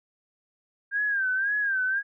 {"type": "tone with vibrato", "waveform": "sine", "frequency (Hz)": 1596, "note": "G6", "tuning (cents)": 31, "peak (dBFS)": -23, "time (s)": [0.91, 2.03], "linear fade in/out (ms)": 50, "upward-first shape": "sine", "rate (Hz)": 1.9, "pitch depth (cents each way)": 100, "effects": []}